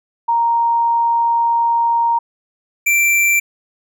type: tone pair in turn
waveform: sine / square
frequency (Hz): 932.3 / 2349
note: A#5 / D7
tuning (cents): 0 / 0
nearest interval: octave + major third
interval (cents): 1600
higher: second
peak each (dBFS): -12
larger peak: neither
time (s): 0.28-2.19 / 2.86-3.4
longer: first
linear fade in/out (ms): 10
effects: none